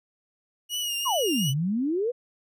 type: tone with vibrato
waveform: sawtooth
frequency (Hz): 2879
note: F#7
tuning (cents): -48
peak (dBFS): -24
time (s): 0.69-1.54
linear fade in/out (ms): 50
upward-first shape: triangle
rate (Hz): 2.7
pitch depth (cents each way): 61
type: exponential two-way sweep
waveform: sine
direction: down then up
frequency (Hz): 1155 to 128.8 to 510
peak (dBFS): -23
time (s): 1.05-2.12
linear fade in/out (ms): 20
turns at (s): 1.5
effects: none